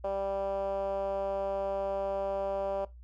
10% pulse tone with band-pass filter, 196 Hz, G3, in tune, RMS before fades -32 dBFS, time 0.04-2.85 s, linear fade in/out 5 ms, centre 610 Hz, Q 4.2, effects noise-tail reverb RT60 0.2 s tail -18 dB re dry + added 60 Hz sine -47 dBFS peak until 3.03 s

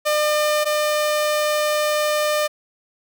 sawtooth tone pair in turn, 602 / 602 Hz, D5 / D5, +43 / +43 cents, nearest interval unison, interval 0 cents, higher neither, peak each -13 / -14 dBFS, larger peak first, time 0.05-0.65 / 0.65-2.48 s, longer second, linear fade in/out 20 ms, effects none

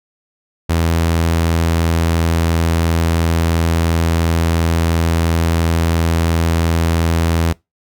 sawtooth tone, 82.9 Hz, E2, 10 cents sharp, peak -9 dBFS, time 0.69-7.53 s, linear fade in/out 10 ms, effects noise-tail reverb RT60 0.2 s tail -23 dB re dry

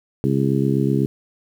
harmonic tone, 68 Hz, C#2, 33 cents flat, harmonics 2 / 3 / 4 / 5 / 6, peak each -20 / -22 / -23 / -24 / -25 dBFS, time 0.24-1.06 s, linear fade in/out 0 ms, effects 8-bit

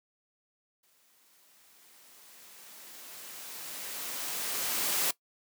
white noise with exponential growth, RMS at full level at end -28 dBFS, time 0.83-5.11 s, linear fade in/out 5 ms, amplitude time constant 930 ms, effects noise-tail reverb RT60 0.1 s tail -19 dB re dry + high-pass 200 Hz 12 dB/octave

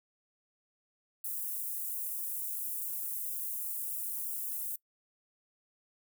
white high-pass noise, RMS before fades -37 dBFS, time 1.24-4.76 s, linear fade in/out 5 ms, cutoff 10000 Hz, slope 24 dB/octave, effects noise-tail reverb RT60 0.1 s tail -22 dB re dry

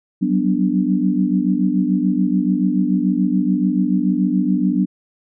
sine chord, G major seventh, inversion third, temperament equal with one note detuned, 185 / 191.96 / 246.9 / 293.7 Hz, F#3 / G3 / B3 / D4, 0 / -36 / 0 / 0 cents, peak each -20 dBFS, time 0.21-4.86 s, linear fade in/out 20 ms, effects none

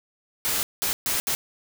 white noise bursts at uneven times, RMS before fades -25 dBFS, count 4, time 0.45-0.63 / 0.82-0.93 / 1.06-1.2 / 1.27-1.35 s, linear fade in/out 0 ms, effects none

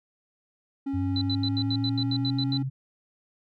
triangle tone, 275.1 Hz, C#4, 13 cents flat, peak -25 dBFS, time 0.86-2.63 s, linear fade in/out 10 ms
sine exponential sweep, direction up, 93.6 to 134 Hz, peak -27 dBFS, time 0.93-2.7 s, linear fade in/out 20 ms
sine tone bursts, 4005 Hz, B7, 23 cents sharp, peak -28 dBFS, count 11, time 1.16-2.574 s, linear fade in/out 2 ms, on 54 ms, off 82 ms
effects none

